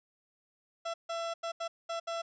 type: tone bursts at uneven times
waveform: 30% pulse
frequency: 670 Hz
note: E5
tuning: 28 cents sharp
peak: -31 dBFS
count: 6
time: 0.85-0.94 / 1.09-1.34 / 1.43-1.52 / 1.6-1.68 / 1.89-2 / 2.07-2.22 s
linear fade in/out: 10 ms
effects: resampled to 16000 Hz